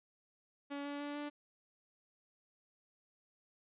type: tone with pitch steps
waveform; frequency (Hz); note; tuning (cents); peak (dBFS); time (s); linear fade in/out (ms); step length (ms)
sawtooth; 283.8 / 286.8 / 289.8 / 292.8; C#4 / D4 / D4 / D4; +41 / -41 / -23 / -5; -36; 0.7-1.3; 20; 150
effects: resampled to 8000 Hz

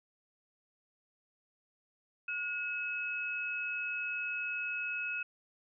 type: tone pair together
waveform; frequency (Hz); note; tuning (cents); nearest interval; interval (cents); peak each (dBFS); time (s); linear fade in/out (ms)
sine; 1442.4 / 2570; F#6 / E7; -45 / -45; minor seventh; 1000; -39 / -35; 2.28-5.23; 5
effects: none

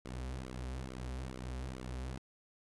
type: tone with flanger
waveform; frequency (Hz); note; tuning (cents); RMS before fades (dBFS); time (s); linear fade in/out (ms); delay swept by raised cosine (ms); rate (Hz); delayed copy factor
sawtooth; 63.8; C2; -43; -42; 0.05-2.18; 0; 1.1 to 6.5; 2.3; -0.9
effects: resampled to 24000 Hz + 12-bit

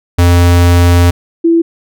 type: tone pair in turn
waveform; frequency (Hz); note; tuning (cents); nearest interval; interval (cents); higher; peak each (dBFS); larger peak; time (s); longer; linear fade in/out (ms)
square / sine; 87.31 / 333.5; F2 / E4; 0 / +20; octave + major seventh; 2320; second; -5; neither; 0.18-1.11 / 1.44-1.62; first; 10
effects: none

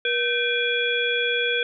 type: harmonic tone with a mistuned harmonic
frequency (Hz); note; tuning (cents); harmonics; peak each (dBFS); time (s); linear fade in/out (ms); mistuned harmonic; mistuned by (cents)
480; B4; -49; 1 / 3 / 5 / 7; -26 / -26 / -26 / -26; 0.05-1.63; 2; 3; +120
effects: none

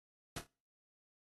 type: noise with echo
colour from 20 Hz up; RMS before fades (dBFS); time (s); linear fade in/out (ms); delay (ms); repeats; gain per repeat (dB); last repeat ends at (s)
pink; -41; 0.36-0.39; 5; 26; 3; -9; 0.468
effects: noise-tail reverb RT60 0.4 s tail -26 dB re dry + AAC 32 kbps

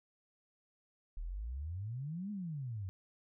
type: exponential two-way sweep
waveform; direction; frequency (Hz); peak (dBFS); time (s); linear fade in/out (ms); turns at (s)
sine; up then down; 36.7 to 213 to 90.3; -38; 1.17-2.89; 0; 2.31
effects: none

